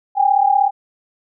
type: tone pair together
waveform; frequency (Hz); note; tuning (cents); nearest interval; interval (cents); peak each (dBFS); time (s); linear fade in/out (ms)
sine; 784 / 820.4; G5 / G#5; 0 / -21; minor second; 79; -14; 0.15-0.71; 50
effects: none